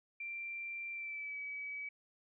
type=tone with pitch glide; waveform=sine; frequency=2360 to 2282 Hz; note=D7 to C#7; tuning=+8 to +50 cents; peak=-40 dBFS; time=0.2-1.89 s; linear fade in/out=5 ms; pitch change=-58 cents; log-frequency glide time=0.92-1.38 s; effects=none

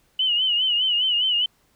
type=tone with vibrato; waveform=sine; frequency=2960 Hz; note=F#7; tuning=in tune; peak=-18 dBFS; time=0.19-1.46 s; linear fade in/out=5 ms; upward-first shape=sine; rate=4.9 Hz; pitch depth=80 cents each way; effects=pink hiss -63 dBFS RMS until 1.75 s

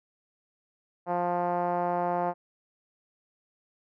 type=tone with low-pass filter; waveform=5% pulse; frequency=175.9 Hz; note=F3; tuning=13 cents sharp; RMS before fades=-28 dBFS; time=1.06-2.34 s; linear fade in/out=50 ms; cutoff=770 Hz; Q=2.6; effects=none

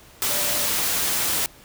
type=tone in noise; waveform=sine; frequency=587.3 Hz; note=D5; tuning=in tune; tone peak=-34 dBFS; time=0.3-0.66 s; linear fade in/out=0 ms; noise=white; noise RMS=-23 dBFS; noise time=0.22-1.46 s; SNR=-14 dB; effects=pink hiss -49 dBFS RMS until 1.64 s

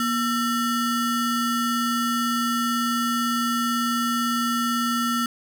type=ring-modulated tone; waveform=square; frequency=790 Hz; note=G5; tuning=13 cents sharp; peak=-19 dBFS; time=0-5.26 s; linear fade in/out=2 ms; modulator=551 Hz; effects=none

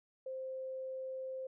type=tone; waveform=sine; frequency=523.3 Hz; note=C5; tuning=in tune; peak=-39 dBFS; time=0.26-1.47 s; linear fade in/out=5 ms; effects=none

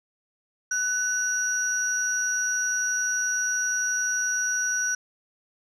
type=tone pair together; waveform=sine; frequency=1497 / 5794 Hz; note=F#6 / F#8; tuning=+20 / -37 cents; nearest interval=octave + major seventh; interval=2343 cents; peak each=-25 dBFS; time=0.71-4.95 s; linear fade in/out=5 ms; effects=tanh soft clip ceiling -17 dBFS

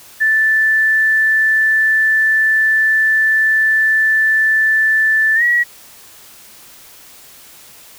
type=tone with pitch glide; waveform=sine; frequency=1759 to 1918.2 Hz; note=A6 to A#6; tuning=-1 to +49 cents; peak=-10 dBFS; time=0.2-5.64 s; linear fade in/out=20 ms; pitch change=+150 cents; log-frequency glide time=5.35-5.43 s; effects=white hiss -41 dBFS RMS until 7.98 s

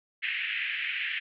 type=band-pass noise; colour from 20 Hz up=pink; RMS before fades=-32 dBFS; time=0.22-1.2 s; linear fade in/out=20 ms; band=1800 to 2900 Hz; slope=48 dB/octave; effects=none

